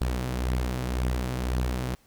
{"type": "beating tone pair", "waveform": "sawtooth", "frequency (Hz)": [62, 63.9], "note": ["B1", "C2"], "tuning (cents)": [7, -40], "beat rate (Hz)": 1.9, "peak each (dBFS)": [-23, -28], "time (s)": [0.01, 1.95], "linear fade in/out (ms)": 0, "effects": ["pink hiss -62 dBFS RMS until 2.06 s"]}